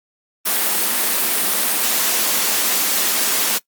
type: high-pass noise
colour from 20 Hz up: white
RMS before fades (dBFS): -18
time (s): 0.45-3.59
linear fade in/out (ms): 20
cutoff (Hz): 180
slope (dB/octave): 96
effects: noise-tail reverb RT60 0.1 s tail -21 dB re dry + Opus 32 kbps